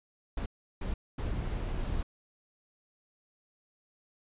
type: noise bursts at uneven times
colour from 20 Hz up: brown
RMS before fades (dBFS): -33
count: 3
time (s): 0.37-0.46 / 0.81-0.94 / 1.18-2.03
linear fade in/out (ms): 5
effects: resampled to 8000 Hz